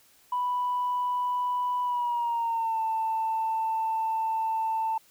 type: tone with pitch glide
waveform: sine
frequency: 987.8 to 890.3 Hz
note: B5 to A5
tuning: 0 to +20 cents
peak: -24 dBFS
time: 0.32-4.98 s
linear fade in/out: 5 ms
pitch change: -180 cents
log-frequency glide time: 1.83-2.8 s
effects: tanh soft clip ceiling -21 dBFS + white hiss -60 dBFS RMS until 5.1 s